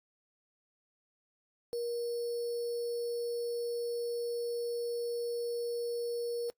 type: tone with sample-and-hold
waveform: sine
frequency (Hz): 474.5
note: A#4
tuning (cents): +31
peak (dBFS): -32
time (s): 1.73-6.5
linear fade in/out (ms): 0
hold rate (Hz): 4900
effects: noise-tail reverb RT60 0.1 s tail -25 dB re dry + AAC 64 kbps